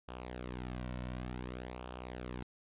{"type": "tone with flanger", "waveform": "sawtooth", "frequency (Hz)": 62.1, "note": "B1", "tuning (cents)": 10, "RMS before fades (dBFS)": -43, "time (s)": [0.08, 2.43], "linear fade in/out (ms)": 5, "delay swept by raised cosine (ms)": [0.48, 2.48], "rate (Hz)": 0.55, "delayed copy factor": -0.65, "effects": ["resampled to 8000 Hz"]}